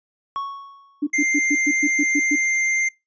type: tone with exponential decay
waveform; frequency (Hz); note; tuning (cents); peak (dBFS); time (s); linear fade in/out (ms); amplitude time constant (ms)
triangle; 1108.7; C#6; 0; -20; 0.36-1.1; 0; 160
type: tone bursts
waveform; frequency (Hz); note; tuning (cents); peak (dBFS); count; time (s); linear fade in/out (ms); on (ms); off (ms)
sine; 292.5; D4; -7; -17; 9; 1.02-2.359; 10; 51; 110
type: tone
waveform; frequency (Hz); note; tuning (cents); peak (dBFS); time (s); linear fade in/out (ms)
square; 2097; C7; +3; -19; 1.13-2.89; 10
effects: noise-tail reverb RT60 0.2 s tail -21 dB re dry + resampled to 16000 Hz